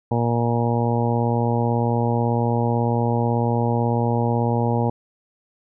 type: harmonic tone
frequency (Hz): 118.1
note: A#2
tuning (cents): +23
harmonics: 1 / 2 / 3 / 4 / 5 / 6 / 7 / 8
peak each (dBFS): -21 / -24 / -30 / -26 / -30 / -33 / -27 / -31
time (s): 0.11-4.9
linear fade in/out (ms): 5
effects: none